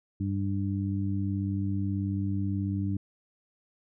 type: harmonic tone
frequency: 98.4 Hz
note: G2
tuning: 7 cents sharp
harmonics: 1 / 2 / 3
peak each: -29 / -32 / -34 dBFS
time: 0.2-2.97 s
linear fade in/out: 5 ms
effects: none